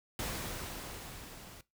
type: noise with level ramp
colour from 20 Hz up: pink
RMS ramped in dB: -37 to -52 dBFS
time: 0.19-1.61 s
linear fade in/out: 2 ms
effects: noise-tail reverb RT60 0.2 s tail -19 dB re dry